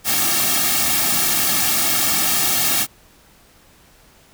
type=noise with comb filter; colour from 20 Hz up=white; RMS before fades=-18 dBFS; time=0.04-2.87 s; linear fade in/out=50 ms; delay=2 ms; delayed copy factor=-0.95; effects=pink hiss -51 dBFS RMS until 4.33 s